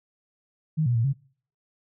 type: tone with pitch steps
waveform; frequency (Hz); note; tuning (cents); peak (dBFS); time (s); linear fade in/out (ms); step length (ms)
sine; 156.3 / 121 / 114.7 / 137.6; D#3 / B2 / A#2 / C#3; +8 / -35 / -28 / -12; -20; 0.77-1.134; 20; 91
effects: noise-tail reverb RT60 0.5 s tail -24 dB re dry